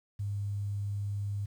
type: tone with quantisation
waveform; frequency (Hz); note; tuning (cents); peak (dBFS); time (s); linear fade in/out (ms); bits
sine; 101.2; G#2; -44; -31; 0.19-1.46; 10; 10
effects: none